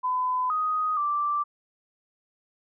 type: tone with pitch steps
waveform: sine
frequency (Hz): 1009 / 1249 / 1173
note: B5 / D#6 / D6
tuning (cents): +37 / +6 / -2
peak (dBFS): -23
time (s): 0.03-1.44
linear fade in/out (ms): 20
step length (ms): 470
effects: none